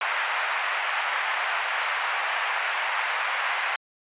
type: band-pass noise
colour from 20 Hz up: white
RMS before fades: -27 dBFS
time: 0.01-3.76 s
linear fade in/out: 2 ms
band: 730 to 2400 Hz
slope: 24 dB/octave
effects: resampled to 8000 Hz